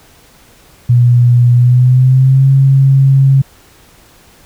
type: tone with pitch glide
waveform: sine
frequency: 121.5 to 135.59 Hz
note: B2 to C#3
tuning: -28 to -38 cents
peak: -4 dBFS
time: 0.89-3.42 s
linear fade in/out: 10 ms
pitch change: +190 cents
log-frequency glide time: 1.54-2.49 s
effects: pink hiss -44 dBFS RMS until 4.45 s